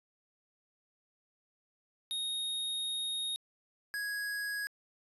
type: tone pair in turn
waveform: square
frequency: 3729 / 1661.1 Hz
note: A#7 / G#6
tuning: 0 / 0 cents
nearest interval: octave + major second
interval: 1400 cents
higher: first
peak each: -34 / -35 dBFS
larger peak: first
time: 2.11-3.36 / 3.94-4.67 s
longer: first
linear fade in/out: 0 ms
effects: resampled to 32000 Hz